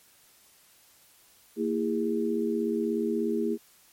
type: tone cluster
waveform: sine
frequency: 230.1 / 330.9 / 407.5 Hz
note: A#3 / E4 / G#4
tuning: -22 / +7 / -33 cents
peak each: -29 / -30 / -29 dBFS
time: 1.56-3.58 s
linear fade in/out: 50 ms
effects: white hiss -59 dBFS RMS until 3.92 s + MP3 64 kbps